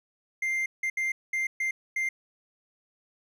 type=tone bursts at uneven times; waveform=triangle; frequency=2097 Hz; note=C7; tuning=3 cents sharp; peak=-24 dBFS; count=6; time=0.42-0.66 / 0.83-0.9 / 0.97-1.12 / 1.33-1.47 / 1.6-1.71 / 1.96-2.09 s; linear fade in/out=5 ms; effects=none